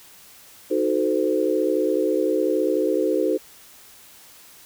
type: chord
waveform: sine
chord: D# diminished seventh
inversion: none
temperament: equal with one note detuned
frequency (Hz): 311.1 / 370 / 440 / 514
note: D#4 / F#4 / A4 / C5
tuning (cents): 0 / 0 / 0 / -31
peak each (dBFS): -24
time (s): 0.7-3.38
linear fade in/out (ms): 20
effects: white hiss -48 dBFS RMS until 4.65 s